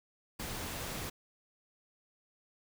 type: noise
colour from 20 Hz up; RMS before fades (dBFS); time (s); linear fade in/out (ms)
pink; -40; 0.39-1.1; 10
effects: none